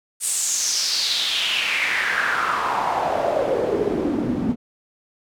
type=noise with band-pass filter sweep; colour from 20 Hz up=pink; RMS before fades=-22 dBFS; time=0.2-4.56 s; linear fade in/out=50 ms; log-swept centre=9000 to 210 Hz; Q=4.2; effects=none